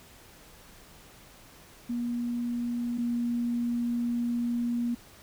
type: tone pair in turn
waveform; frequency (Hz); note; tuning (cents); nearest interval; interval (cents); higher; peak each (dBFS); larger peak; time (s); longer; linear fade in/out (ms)
sine; 239.3 / 238.3; A#3 / A#3; +46 / +38; unison; 8; first; -28 / -26; second; 1.89-2.98 / 2.98-4.95; second; 10
effects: pink hiss -53 dBFS RMS until 5.22 s